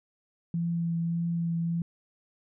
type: tone with vibrato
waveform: sine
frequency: 168.5 Hz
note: E3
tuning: 38 cents sharp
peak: -26 dBFS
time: 0.54-1.82 s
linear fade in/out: 2 ms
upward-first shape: triangle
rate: 1.7 Hz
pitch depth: 15 cents each way
effects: none